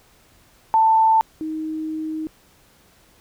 sine tone pair in turn, 888 / 314 Hz, A5 / D#4, +16 / +16 cents, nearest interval octave + tritone, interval 1800 cents, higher first, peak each -12 / -24 dBFS, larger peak first, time 0.74-1.21 / 1.41-2.27 s, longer second, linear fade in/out 0 ms, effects pink hiss -55 dBFS RMS until 3.2 s

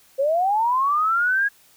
sine linear sweep, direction up, 522 to 1661.2 Hz, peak -17 dBFS, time 0.18-1.49 s, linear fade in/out 20 ms, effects white hiss -55 dBFS RMS until 1.76 s

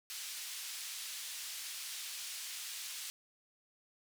pink band-pass noise, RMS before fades -44 dBFS, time 0.1-3.1 s, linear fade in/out 0 ms, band 3100 to 13000 Hz, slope 12 dB/octave, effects none

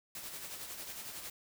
white noise with tremolo, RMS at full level -43 dBFS, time 0.15-1.3 s, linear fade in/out 2 ms, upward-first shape sine, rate 11 Hz, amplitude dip 45%, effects none

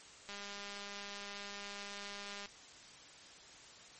click train, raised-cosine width 0.2 ms, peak -29 dBFS, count 439, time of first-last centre 0.29-2.458 s, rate 202 Hz, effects white hiss -56 dBFS RMS until 3.99 s + MP3 32 kbps

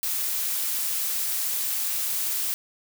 blue noise, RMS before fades -27 dBFS, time 0.03-2.54 s, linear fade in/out 0 ms, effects none

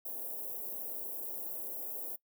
white band-stop noise, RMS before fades -40 dBFS, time 0.05-2.16 s, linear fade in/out 5 ms, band 630 to 13000 Hz, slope 24 dB/octave, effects noise-tail reverb RT60 0.1 s tail -21 dB re dry + high-pass 400 Hz 12 dB/octave

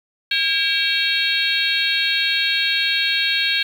harmonic tone with a mistuned harmonic, 540 Hz, C#5, 45 cents flat, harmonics 3 / 4 / 5 / 6 / 7 / 8, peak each -24 / -24 / -24 / -24 / -24 / -24 dBFS, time 0.31-3.63 s, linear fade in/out 5 ms, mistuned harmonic 4, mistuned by +110 cents, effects 7-bit

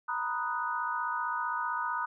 sine chord, B major seventh, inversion third, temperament equal, 932.3 / 987.8 / 1244.5 / 1480 Hz, A#5 / B5 / D#6 / F#6, 0 / 0 / 0 / 0 cents, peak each -36 / -36 / -34 / -36 dBFS, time 0.08-2.06 s, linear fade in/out 10 ms, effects none

